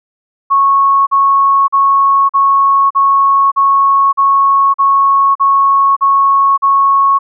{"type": "tone bursts", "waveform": "sine", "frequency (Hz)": 1102, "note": "C#6", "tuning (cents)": -11, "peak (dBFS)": -6, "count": 11, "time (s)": [0.5, 7.19], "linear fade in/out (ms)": 20, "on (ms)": 570, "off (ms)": 42, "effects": []}